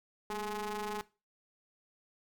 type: ring-modulated tone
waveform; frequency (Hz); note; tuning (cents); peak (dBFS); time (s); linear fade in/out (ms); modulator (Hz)
sawtooth; 213.5; G#3; +48; -29; 0.3-1.01; 0; 628
effects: noise-tail reverb RT60 0.3 s tail -19 dB re dry